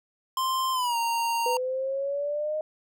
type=tone with pitch glide; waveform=square; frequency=1046.5 to 927 Hz; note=C6 to A#5; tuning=0 to -10 cents; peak=-25 dBFS; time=0.37-1.57 s; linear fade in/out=2 ms; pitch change=-210 cents; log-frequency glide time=0.72-0.97 s
type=exponential sweep; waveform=sine; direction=up; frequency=492.3 to 622 Hz; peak=-26 dBFS; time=1.46-2.61 s; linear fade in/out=2 ms
effects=none